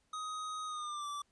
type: tone with pitch glide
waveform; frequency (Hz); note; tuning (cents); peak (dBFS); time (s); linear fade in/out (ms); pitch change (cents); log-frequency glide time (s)
square; 1254 to 1163.3; D#6 to D6; +13 to -17; -39; 0.13-1.22; 5; -130; 0.66-1.08
effects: pink hiss -75 dBFS RMS until 1.31 s + resampled to 22050 Hz